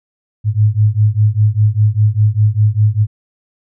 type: beating tone pair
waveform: sine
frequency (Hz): 103.83 / 108.83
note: G#2 / A2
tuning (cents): 0 / -19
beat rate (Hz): 5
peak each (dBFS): -12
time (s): 0.44-3.07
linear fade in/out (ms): 50
effects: none